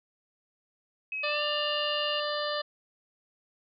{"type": "tone with pitch glide", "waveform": "sine", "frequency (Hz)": [2551, 2814], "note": ["D#7", "F7"], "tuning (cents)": [43, 12], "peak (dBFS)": -31, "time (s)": [1.12, 2.2], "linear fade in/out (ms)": 2, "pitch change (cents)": 169, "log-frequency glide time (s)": [1.27, 1.43]}
{"type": "harmonic tone", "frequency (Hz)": 593, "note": "D5", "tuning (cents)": 17, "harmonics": [1, 2, 3, 5, 6, 7, 8], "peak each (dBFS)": [-32, -35, -37, -39, -40, -40, -41], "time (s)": [1.23, 2.62], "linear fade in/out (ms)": 10}
{"effects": []}